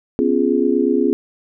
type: chord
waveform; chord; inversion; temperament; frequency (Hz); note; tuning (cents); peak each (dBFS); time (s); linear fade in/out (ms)
sine; C# dominant seventh; third; just; 249.5 / 277.2 / 346.5 / 415.8; B3 / C#4 / E#4 / G#4; +18 / 0 / -14 / +2; -19; 0.19-1.13; 0
effects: none